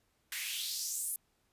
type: noise with high-pass filter sweep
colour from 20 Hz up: white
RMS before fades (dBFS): -37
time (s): 0.32-1.16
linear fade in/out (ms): 2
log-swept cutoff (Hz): 1800 to 11000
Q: 3.3
effects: pink hiss -75 dBFS RMS until 1.52 s + resampled to 32000 Hz